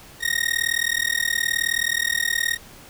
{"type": "tone with amplitude modulation", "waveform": "sawtooth", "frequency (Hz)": 1865, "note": "A#6", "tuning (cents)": 0, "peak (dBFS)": -13, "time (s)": [0.2, 2.58], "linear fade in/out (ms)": 50, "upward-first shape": "sine", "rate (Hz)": 39, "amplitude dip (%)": 100, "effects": ["pink hiss -45 dBFS RMS until 2.89 s"]}